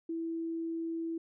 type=tone; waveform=sine; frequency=329.6 Hz; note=E4; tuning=in tune; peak=-33 dBFS; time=0.09-1.18 s; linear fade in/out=5 ms; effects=none